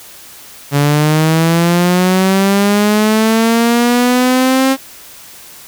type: linear sweep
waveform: sawtooth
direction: up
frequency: 141.1 to 268.7 Hz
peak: -5 dBFS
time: 0.71-4.77 s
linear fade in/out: 50 ms
effects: white hiss -36 dBFS RMS until 5.67 s